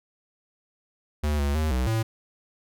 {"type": "tone with pitch steps", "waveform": "square", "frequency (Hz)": [74.6, 71.1, 78, 63.2, 111.8], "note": ["D2", "C#2", "D#2", "B1", "A2"], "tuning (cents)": [28, 45, 5, 41, 28], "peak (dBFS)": -23, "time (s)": [1.23, 2.03], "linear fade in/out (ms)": 10, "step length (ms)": 160, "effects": []}